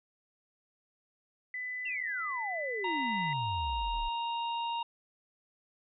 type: tone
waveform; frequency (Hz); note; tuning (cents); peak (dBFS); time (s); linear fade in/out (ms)
sine; 2000; B6; +21; -35; 1.54-3.33; 2
type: exponential sweep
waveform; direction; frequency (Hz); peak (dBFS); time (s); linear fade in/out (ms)
sine; down; 2820 to 30.68; -35; 1.85-4.09; 10
type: harmonic tone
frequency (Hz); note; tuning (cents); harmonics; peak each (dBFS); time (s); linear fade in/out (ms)
933; A#5; +1; 1 / 3 / 4; -32 / -41 / -45; 2.84-4.83; 5
effects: none